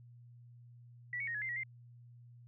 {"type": "tone with pitch steps", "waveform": "sine", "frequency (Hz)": [1954, 2225, 1866, 1695, 2085, 1921, 2094], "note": ["B6", "C#7", "A#6", "G#6", "C7", "B6", "C7"], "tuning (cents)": [-19, 6, 1, 35, -7, -48, 1], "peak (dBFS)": -36, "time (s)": [1.13, 1.634], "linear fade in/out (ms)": 2, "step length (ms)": 72, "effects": ["added 120 Hz sine -54 dBFS peak until 2.47 s"]}